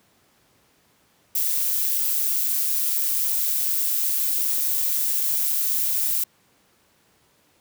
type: noise with amplitude modulation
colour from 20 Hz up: violet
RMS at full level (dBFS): -21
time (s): 1.35-6.24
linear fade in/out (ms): 5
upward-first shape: sine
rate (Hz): 144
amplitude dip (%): 40
effects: pink hiss -61 dBFS RMS until 7.6 s + high-pass 100 Hz 12 dB/octave